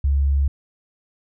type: tone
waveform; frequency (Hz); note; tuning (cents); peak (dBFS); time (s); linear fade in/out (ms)
sine; 69.7; C#2; +10; -15; 0.04-0.48; 5
effects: none